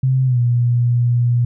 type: tone with pitch glide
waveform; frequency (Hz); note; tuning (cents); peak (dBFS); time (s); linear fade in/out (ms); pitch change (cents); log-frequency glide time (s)
sine; 130.81 to 120.65; C3 to B2; 0 to -40; -12; 0.03-1.45; 5; -140; 0.25-0.39
effects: none